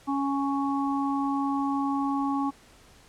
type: harmonic tone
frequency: 277.4 Hz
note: C#4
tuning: 1 cent sharp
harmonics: 1 / 3 / 4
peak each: -26 / -31 / -32 dBFS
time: 0.07-2.51 s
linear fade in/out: 20 ms
effects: pink hiss -55 dBFS RMS until 3.08 s + low-pass 10000 Hz 12 dB/octave